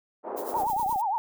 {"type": "band-pass noise", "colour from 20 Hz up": "pink", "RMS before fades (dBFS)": -34, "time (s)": [0.23, 0.67], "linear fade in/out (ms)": 50, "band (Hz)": [370, 910], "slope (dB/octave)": 24}
{"type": "noise with tremolo", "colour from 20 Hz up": "violet", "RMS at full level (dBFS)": -39, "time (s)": [0.36, 1.02], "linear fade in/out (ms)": 20, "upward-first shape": "sine", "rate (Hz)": 9.5, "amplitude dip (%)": 70}
{"type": "tone with vibrato", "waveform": "sine", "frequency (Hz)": 850, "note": "G#5", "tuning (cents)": 40, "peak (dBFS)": -24, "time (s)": [0.54, 1.18], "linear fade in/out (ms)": 0, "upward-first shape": "triangle", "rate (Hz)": 8.6, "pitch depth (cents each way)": 240}
{"type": "click train", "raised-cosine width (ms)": 2, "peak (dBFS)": -30, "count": 13, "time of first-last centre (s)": [0.57, 0.96], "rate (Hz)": 30.8}
{"effects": []}